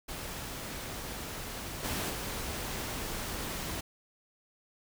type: noise with level steps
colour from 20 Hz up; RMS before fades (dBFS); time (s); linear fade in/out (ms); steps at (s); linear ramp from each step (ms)
pink; -40 / -34 / -37; 0.08-3.81; 10; 1.83 / 2.09; 20
effects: none